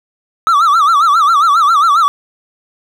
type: tone with vibrato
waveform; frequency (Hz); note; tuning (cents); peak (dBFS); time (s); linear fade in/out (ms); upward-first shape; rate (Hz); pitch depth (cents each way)
triangle; 1244.5; D#6; 0; -5; 0.47-2.08; 0; sine; 7.4; 170
effects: none